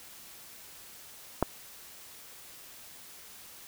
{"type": "clicks", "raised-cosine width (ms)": 1, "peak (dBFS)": [-10, -22], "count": 2, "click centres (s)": [1.426, 1.429], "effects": ["white hiss -50 dBFS RMS until 3.67 s"]}